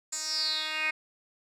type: tone with band-pass filter sweep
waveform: 10% pulse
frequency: 311.1 Hz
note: D#4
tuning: in tune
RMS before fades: -31 dBFS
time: 0.12-0.91 s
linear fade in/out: 10 ms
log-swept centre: 7200 to 2300 Hz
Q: 7.8
effects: none